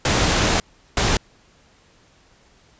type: noise bursts at uneven times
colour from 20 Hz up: pink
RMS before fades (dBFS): -18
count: 2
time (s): 0.05-0.6 / 0.97-1.17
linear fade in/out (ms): 2
effects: pink hiss -55 dBFS RMS until 2.79 s + resampled to 16000 Hz